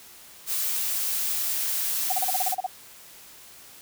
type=noise; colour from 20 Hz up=blue; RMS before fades=-27 dBFS; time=0.46-2.56 s; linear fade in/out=50 ms
type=tone bursts; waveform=sine; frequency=748 Hz; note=F#5; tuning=19 cents sharp; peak=-23 dBFS; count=10; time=2.1-2.665 s; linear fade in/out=5 ms; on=25 ms; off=35 ms
effects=white hiss -48 dBFS RMS until 3.81 s